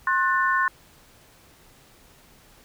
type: chord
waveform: sine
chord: F# diminished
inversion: second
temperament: just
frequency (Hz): 1065.6 / 1480 / 1776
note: C6 / F#6 / A6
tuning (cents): +31 / 0 / +16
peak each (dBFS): -22 / -24 / -25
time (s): 0.07-0.68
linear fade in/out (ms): 2
effects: pink hiss -54 dBFS RMS until 2.64 s